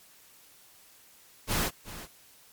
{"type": "noise with echo", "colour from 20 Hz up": "pink", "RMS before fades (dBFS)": -28, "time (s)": [1.47, 1.71], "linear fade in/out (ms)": 50, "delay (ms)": 370, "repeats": 1, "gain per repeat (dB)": -14, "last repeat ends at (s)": 2.08, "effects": ["white hiss -57 dBFS RMS until 2.52 s", "MP3 96 kbps"]}